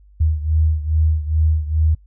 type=beating tone pair; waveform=sine; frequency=77.78 / 80.18 Hz; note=D#2 / E2; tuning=0 / -47 cents; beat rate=2.4 Hz; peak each=-16 / -20 dBFS; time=0.2-1.95 s; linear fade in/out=10 ms; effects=noise-tail reverb RT60 0.1 s tail -21 dB re dry + added 50 Hz sine -45 dBFS peak until 2.06 s